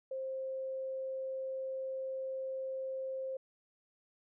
sine tone, 528 Hz, C5, 16 cents sharp, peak -36 dBFS, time 0.11-3.37 s, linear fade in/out 5 ms, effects none

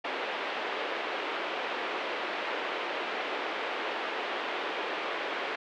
pink band-pass noise, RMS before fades -34 dBFS, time 0.04-5.56 s, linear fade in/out 10 ms, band 370 to 3200 Hz, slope 24 dB/octave, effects none

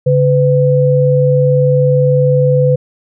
sine tone pair together, 141.15 / 503 Hz, C#3 / B4, +32 / +32 cents, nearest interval octave + minor seventh, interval 2200 cents, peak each -10 dBFS, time 0.06-2.76 s, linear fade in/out 10 ms, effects none

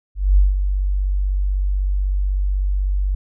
sine tone with ADSR envelope, 48.05 Hz, G1, 34 cents flat, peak -8 dBFS, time 0.15-3.15 s, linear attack 220 ms, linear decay 170 ms, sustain -8 dB, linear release 6 ms, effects none

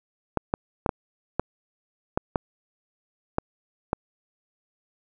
clicks, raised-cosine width 1 ms, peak -8 dBFS, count 9, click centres 0.373 / 0.539 / 0.862 / 0.892 / 1.396 / 2.175 / 2.358 / 3.384 / 3.931 s, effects none

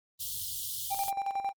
white band-stop noise, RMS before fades -36 dBFS, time 0.19-1.11 s, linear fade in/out 20 ms, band 140 to 3000 Hz, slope 96 dB/octave
triangle tone with tremolo, 790 Hz, G5, 13 cents sharp, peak -26 dBFS, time 0.9-1.53 s, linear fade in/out 20 ms, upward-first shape square, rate 11 Hz, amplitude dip 65%
effects Opus 24 kbps

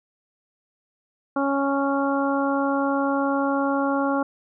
harmonic tone, 277.2 Hz, C#4, in tune, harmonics 1 / 2 / 3 / 4 / 5, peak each -23 / -26 / -28 / -29 / -30 dBFS, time 1.36-4.23 s, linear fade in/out 5 ms, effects none

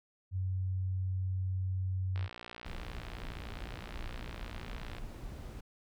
sine tone, 93.6 Hz, F#2, 20 cents sharp, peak -31 dBFS, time 0.31-2.29 s, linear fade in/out 50 ms
click train, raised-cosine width 0.3 ms, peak -29 dBFS, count 169, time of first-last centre 2.16-4.984 s, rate 59.5 Hz
brown noise, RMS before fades -43 dBFS, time 2.65-5.61 s, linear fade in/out 10 ms
effects none

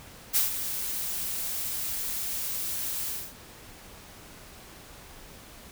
blue noise with ADSR envelope, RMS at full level -22 dBFS, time 0.33-3.34 s, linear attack 30 ms, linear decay 140 ms, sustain -10 dB, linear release 250 ms, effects pink hiss -48 dBFS RMS until 5.71 s

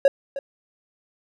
triangle tone with echo, 552 Hz, C#5, 7 cents flat, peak -9 dBFS, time 0.05-0.08 s, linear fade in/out 2 ms, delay 310 ms, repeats 1, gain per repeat -15 dB, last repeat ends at 0.39 s, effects none

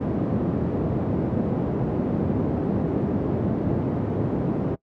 pink band-pass noise, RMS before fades -24 dBFS, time 0-4.76 s, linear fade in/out 20 ms, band 120 to 390 Hz, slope 12 dB/octave, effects noise-tail reverb RT60 0.1 s tail -21 dB re dry + high-pass 60 Hz 12 dB/octave

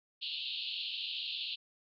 pink band-pass noise, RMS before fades -39 dBFS, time 0.21-1.56 s, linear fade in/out 20 ms, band 2700 to 4400 Hz, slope 96 dB/octave, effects none

